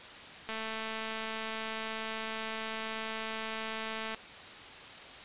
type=click train; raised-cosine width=0.3 ms; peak=-22 dBFS; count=809; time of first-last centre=0.49-4.146 s; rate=221 Hz; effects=white hiss -47 dBFS RMS until 5.24 s + resampled to 8000 Hz